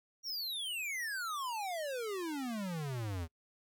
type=exponential sweep; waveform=square; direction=down; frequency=5770 to 79.1 Hz; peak=-37 dBFS; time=0.23-3.28 s; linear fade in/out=50 ms; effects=noise-tail reverb RT60 0.1 s tail -25 dB re dry